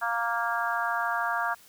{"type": "harmonic tone", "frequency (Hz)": 233.1, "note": "A#3", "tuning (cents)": 0, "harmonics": [3, 4, 5, 6, 7], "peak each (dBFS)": [-32, -32, -32, -32, -32], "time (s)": [0.01, 1.55], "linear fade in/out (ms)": 20, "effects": ["white hiss -55 dBFS RMS until 1.68 s"]}